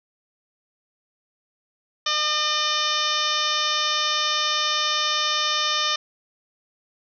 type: harmonic tone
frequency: 605 Hz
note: D#5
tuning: 49 cents flat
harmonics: 1 / 2 / 3 / 4 / 5 / 6 / 7 / 8 / 9 / 10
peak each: -36 / -26 / -31 / -33 / -28 / -26 / -34 / -33 / -30 / -34 dBFS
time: 2.06-5.96 s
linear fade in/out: 5 ms
effects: none